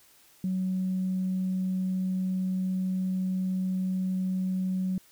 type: tone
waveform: sine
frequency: 186.5 Hz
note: F#3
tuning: 14 cents sharp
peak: -25 dBFS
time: 0.44-4.98 s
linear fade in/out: 2 ms
effects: tanh soft clip ceiling -21 dBFS + white hiss -59 dBFS RMS until 5.11 s